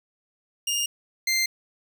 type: tone pair in turn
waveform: 20% pulse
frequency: 2826 / 2090 Hz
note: F7 / C7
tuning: +20 / -2 cents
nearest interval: perfect fourth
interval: 522 cents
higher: first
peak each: -19 / -16 dBFS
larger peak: second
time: 0.67-0.86 / 1.27-1.46 s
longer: neither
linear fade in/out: 5 ms
effects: none